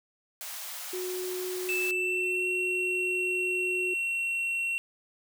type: high-pass noise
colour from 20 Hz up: white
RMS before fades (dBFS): -39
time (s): 0.41-1.91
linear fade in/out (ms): 0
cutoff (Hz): 580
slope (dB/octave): 48
type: tone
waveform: sine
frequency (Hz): 366.2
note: F#4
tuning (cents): -18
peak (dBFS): -32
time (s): 0.93-3.94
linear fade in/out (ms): 5
type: tone with pitch glide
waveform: triangle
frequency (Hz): 2637 to 2725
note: E7 to F7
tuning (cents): 0 to -43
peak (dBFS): -26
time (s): 1.69-4.78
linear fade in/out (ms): 0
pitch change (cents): +57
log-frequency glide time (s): 1.84-2.47
effects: none